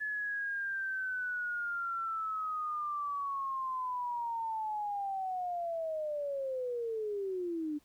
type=linear sweep; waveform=sine; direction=down; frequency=1718 to 290.6 Hz; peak=-33 dBFS; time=0-7.79 s; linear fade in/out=20 ms; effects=pink hiss -69 dBFS RMS until 7.84 s